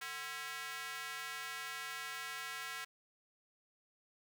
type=tone with high-pass filter; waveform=square; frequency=149.3 Hz; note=D3; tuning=29 cents sharp; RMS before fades=-44 dBFS; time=0.01-2.85 s; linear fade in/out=10 ms; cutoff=1600 Hz; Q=1.6; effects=none